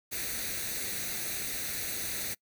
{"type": "noise with comb filter", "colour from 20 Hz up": "white", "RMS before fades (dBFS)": -35, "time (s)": [0.11, 2.35], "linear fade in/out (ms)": 20, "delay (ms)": 0.48, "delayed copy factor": 0.65, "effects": ["noise-tail reverb RT60 0.1 s tail -25 dB re dry"]}